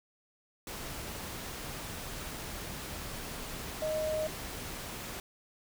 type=tone in noise; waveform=sine; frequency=622 Hz; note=D#5; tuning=1 cent flat; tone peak=-30 dBFS; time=3.82-4.27 s; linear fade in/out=2 ms; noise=pink; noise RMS=-41 dBFS; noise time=0.67-5.2 s; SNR=+8 dB; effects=none